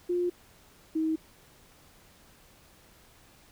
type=tone pair in turn; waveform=sine; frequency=353.8 / 317.7 Hz; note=F4 / D#4; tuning=+23 / +36 cents; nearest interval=major second; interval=187 cents; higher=first; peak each=-25 dBFS; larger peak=neither; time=0.09-0.3 / 0.95-1.16 s; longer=neither; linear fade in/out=10 ms; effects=pink hiss -58 dBFS RMS until 3.51 s